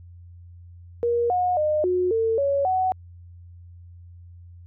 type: tone with pitch steps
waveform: sine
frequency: 473.4 / 724 / 609 / 363.1 / 450.5 / 559 / 747 Hz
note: A#4 / F#5 / D#5 / F#4 / A4 / C#5 / F#5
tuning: +27 / -38 / -37 / -33 / +41 / +14 / +16 cents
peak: -19 dBFS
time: 1.03-2.92 s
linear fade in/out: 0 ms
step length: 270 ms
effects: added 87 Hz sine -42 dBFS peak until 4.66 s